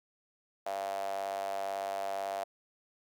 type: tone with high-pass filter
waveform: sawtooth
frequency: 98 Hz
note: G2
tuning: in tune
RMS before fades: -36 dBFS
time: 0.66-2.44 s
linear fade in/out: 5 ms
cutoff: 670 Hz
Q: 8.8
effects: none